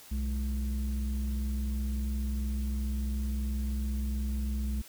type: tone pair together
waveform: sine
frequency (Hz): 63.1 / 212.2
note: B1 / G#3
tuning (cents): +38 / +38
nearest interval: octave + major sixth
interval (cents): 2100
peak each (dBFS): -28 / -35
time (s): 0.11-4.82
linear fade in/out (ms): 10
effects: tanh soft clip ceiling -25 dBFS + white hiss -52 dBFS RMS until 4.88 s